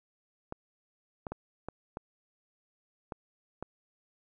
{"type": "clicks", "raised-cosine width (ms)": 1, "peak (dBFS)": -23, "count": 7, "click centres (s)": [0.524, 1.268, 1.32, 1.686, 1.971, 3.122, 3.626], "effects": []}